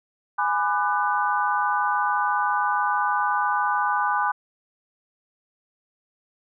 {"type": "chord", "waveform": "sine", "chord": "G# half-diminished seventh", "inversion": "none", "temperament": "just", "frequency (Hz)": [830.6, 996.7, 1196.1, 1495.1], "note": ["G#5", "B5", "D6", "F#6"], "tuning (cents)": [0, 16, 31, 18], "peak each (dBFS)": [-25, -25, -26, -27], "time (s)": [0.38, 4.32], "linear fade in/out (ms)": 10, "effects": []}